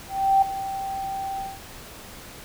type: tone with ADSR envelope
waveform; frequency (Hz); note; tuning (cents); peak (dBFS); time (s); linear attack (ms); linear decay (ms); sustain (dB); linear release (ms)
sine; 779; G5; -11; -13; 0.08-1.6; 340; 7; -14; 210
effects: pink hiss -42 dBFS RMS until 2.44 s